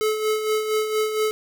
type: tone with tremolo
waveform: square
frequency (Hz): 431.5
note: A4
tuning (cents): -34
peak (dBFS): -19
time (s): 0.01-1.31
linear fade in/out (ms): 0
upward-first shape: sine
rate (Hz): 4.3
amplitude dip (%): 55
effects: none